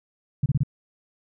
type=tone bursts; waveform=sine; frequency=138.59 Hz; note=C#3; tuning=in tune; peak=-17 dBFS; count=4; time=0.43-0.634 s; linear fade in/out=5 ms; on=30 ms; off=28 ms; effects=none